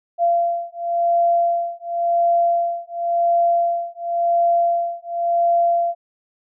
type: beating tone pair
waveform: sine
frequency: 686 / 686.93 Hz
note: F5 / F5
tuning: -31 / -29 cents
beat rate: 0.93 Hz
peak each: -19 dBFS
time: 0.18-5.95 s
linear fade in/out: 50 ms
effects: none